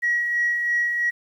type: tone with tremolo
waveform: sine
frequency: 1911 Hz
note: A#6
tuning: 43 cents sharp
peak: -17 dBFS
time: 0.02-1.11 s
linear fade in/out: 20 ms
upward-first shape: sine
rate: 3 Hz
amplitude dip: 40%
effects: tanh soft clip ceiling -14 dBFS + 9-bit